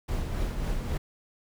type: noise with tremolo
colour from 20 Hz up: brown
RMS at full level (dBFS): -28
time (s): 0.08-0.98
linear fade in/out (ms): 10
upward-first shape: triangle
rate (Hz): 3.7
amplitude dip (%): 45
effects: none